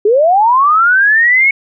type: linear sweep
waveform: sine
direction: up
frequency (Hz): 394.6 to 2217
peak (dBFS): -6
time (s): 0.05-1.51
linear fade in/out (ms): 5
effects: none